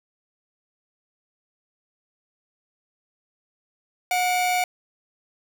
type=tone pair together; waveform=45% pulse; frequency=725.7 / 2304 Hz; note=F#5 / D7; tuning=-34 / -34 cents; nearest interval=octave + minor sixth; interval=2000 cents; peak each=-21 / -27 dBFS; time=4.11-4.64 s; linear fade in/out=2 ms; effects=none